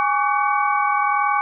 sine tone cluster, 826 / 1123 / 1164 / 1511 / 2258 Hz, G#5 / C#6 / D6 / F#6 / C#7, -10 / +22 / -16 / +36 / +31 cents, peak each -21 / -21 / -23 / -27 / -27 dBFS, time 0-1.41 s, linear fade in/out 0 ms, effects none

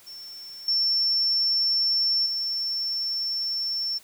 sine tone with level steps, 5410 Hz, E8, 44 cents sharp, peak -38 / -20 / -25 dBFS, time 0.06-3.99 s, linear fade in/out 20 ms, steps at 0.68 / 2.26 s, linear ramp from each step 2 ms, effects white hiss -53 dBFS RMS until 4.03 s

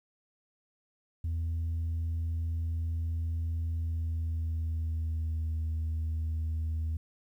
sine tone with pitch glide, 82.41 to 79.79 Hz, E2 to D#2, 0 to +44 cents, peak -27 dBFS, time 1.24-6.97 s, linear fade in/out 5 ms, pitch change -56 cents, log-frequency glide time 3.69-5.48 s, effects tanh soft clip ceiling -28 dBFS + 11-bit

